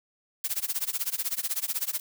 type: noise with tremolo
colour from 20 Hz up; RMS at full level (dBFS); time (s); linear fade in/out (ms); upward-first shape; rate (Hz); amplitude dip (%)
blue; -27; 0.44-2; 2; sine; 16; 95
effects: none